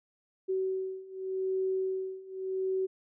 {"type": "beating tone pair", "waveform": "sine", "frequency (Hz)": [378, 378.85], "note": ["F#4", "F#4"], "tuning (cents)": [37, 41], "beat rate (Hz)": 0.85, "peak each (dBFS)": [-34, -32], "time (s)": [0.48, 2.87], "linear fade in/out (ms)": 20, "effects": []}